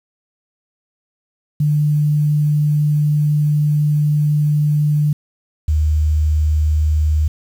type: tone pair in turn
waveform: sine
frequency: 149 / 76.77 Hz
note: D3 / D#2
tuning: +25 / -23 cents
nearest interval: major seventh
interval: 1148 cents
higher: first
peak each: -12 dBFS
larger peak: neither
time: 1.6-5.13 / 5.68-7.28 s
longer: first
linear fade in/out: 5 ms
effects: 7-bit